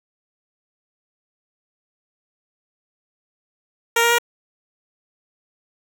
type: tone with pitch steps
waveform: 10% pulse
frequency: 465.2 / 469.8 / 474.4 Hz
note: A#4 / A#4 / A#4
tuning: -4 / +13 / +30 cents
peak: -6 dBFS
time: 3.96-4.185 s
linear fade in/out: 5 ms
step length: 75 ms
effects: none

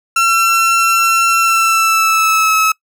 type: tone with pitch glide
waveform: 30% pulse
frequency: 1351 to 1293 Hz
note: E6 to E6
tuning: +42 to -34 cents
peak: -7 dBFS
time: 0.16-2.72 s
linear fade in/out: 5 ms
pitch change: -76 cents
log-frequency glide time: 1.37-2.54 s
effects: noise-tail reverb RT60 0.1 s tail -24 dB re dry

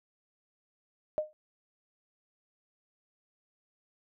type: tone with exponential decay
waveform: sine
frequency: 613 Hz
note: D#5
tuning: 26 cents flat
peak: -23 dBFS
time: 1.18-1.33 s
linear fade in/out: 0 ms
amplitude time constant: 31 ms
effects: none

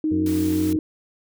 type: tone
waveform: sine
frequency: 311.1 Hz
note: D#4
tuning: in tune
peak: -19 dBFS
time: 0.04-0.79 s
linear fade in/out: 2 ms
type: harmonic tone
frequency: 91 Hz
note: F#2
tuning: 28 cents flat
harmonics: 1 / 2 / 3 / 4 / 5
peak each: -28 / -31 / -33 / -34 / -35 dBFS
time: 0.11-0.77 s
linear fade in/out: 5 ms
type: noise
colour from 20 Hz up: white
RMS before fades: -37 dBFS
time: 0.26-0.73 s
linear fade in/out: 2 ms
effects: none

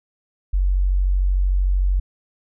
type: tone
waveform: sine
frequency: 46.64 Hz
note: F#1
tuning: 15 cents sharp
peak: -15 dBFS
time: 0.53-2 s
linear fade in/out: 10 ms
effects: none

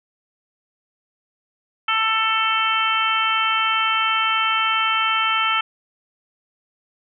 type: harmonic tone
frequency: 443 Hz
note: A4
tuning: 12 cents sharp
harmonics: 2 / 3 / 4 / 5 / 6 / 7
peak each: -28 / -20 / -30 / -26 / -25 / -24 dBFS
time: 1.88-5.61 s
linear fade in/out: 5 ms
effects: none

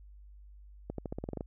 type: accelerating click train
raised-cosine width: 2 ms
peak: -23 dBFS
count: 10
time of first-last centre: 0.9-1.408 s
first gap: 83 ms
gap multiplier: 0.9
effects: added 50 Hz sine -50 dBFS peak until 1.46 s

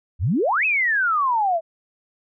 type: exponential two-way sweep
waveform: sine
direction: up then down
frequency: 69.3 to 2634 to 633 Hz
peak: -17 dBFS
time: 0.19-1.61 s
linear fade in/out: 50 ms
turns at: 0.65 s
effects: none

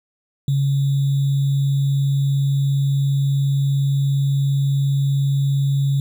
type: tone with sample-and-hold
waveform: sine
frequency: 138.59 Hz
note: C#3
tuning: in tune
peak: -15 dBFS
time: 0.48-6 s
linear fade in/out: 2 ms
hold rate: 3675 Hz
effects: none

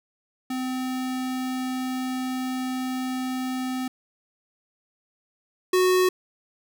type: tone pair in turn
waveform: square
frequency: 257 / 368.2 Hz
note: C4 / F#4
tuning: -31 / -8 cents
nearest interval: tritone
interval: 623 cents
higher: second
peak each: -27 / -18 dBFS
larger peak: second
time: 0.5-3.88 / 5.73-6.09 s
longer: first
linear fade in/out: 5 ms
effects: none

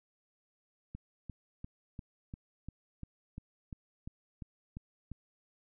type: click train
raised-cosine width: 5 ms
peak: -30 dBFS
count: 13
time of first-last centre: 0.95-5.117 s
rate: 2.88 Hz
effects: none

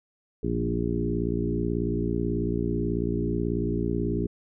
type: harmonic tone with a mistuned harmonic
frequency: 58.27 Hz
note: A#1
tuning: in tune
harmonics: 1 / 2 / 3 / 4 / 5 / 6 / 7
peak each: -32 / -32 / -32 / -32 / -32 / -32 / -32 dBFS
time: 0.43-4.27 s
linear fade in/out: 5 ms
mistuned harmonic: 3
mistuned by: -23 cents
effects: none

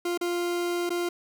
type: tone with dropouts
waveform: 40% pulse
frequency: 349.2 Hz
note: F4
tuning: in tune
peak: -25 dBFS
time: 0.05-1.09 s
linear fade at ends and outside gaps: 5 ms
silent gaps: 0.176-0.211 / 0.894-0.903 s
effects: none

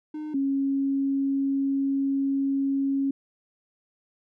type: tone pair in turn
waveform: triangle / sine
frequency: 305.4 / 274.2 Hz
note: D#4 / C#4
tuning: -32 / -19 cents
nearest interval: major second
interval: 187 cents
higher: first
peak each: -29 / -22 dBFS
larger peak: second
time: 0.14-0.34 / 0.34-3.11 s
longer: second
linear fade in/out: 5 ms
effects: none

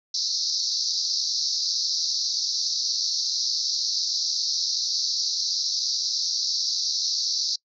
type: band-pass noise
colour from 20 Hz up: pink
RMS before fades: -26 dBFS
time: 0.14-7.56 s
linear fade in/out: 5 ms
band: 4100 to 5900 Hz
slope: 96 dB/octave
effects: noise-tail reverb RT60 0.1 s tail -26 dB re dry

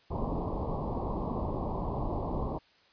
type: low-pass noise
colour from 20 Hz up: pink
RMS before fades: -33 dBFS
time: 0.1-2.59 s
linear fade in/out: 20 ms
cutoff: 1100 Hz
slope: 96 dB/octave
effects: white hiss -63 dBFS RMS until 2.92 s + resampled to 11025 Hz

